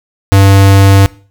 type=tone; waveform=square; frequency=98 Hz; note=G2; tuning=in tune; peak=-3 dBFS; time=0.32-1.06 s; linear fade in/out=0 ms; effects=noise-tail reverb RT60 0.4 s tail -20 dB re dry